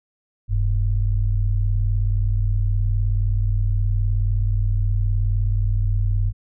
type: tone pair together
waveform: sine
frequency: 41.89 / 101 Hz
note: E1 / G#2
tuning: +29 / -48 cents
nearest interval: octave + minor third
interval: 1523 cents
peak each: -19 / -20 dBFS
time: 0.48-6.33 s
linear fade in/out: 50 ms
effects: none